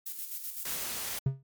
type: noise with tremolo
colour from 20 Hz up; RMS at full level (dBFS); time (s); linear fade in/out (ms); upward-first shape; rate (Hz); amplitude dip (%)
violet; -37; 0.06-0.84; 5; square; 7.9; 45
type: noise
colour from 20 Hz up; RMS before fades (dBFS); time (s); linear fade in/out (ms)
white; -36; 0.65-1.19; 5
type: tone with exponential decay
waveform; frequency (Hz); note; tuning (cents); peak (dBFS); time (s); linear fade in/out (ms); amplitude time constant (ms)
triangle; 134.6; C3; +49; -19; 1.26-1.43; 5; 35
effects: MP3 96 kbps